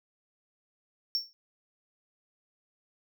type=tone with exponential decay; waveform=triangle; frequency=5460 Hz; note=F8; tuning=40 cents flat; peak=-22 dBFS; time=1.15-1.33 s; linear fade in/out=0 ms; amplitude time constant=37 ms; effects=none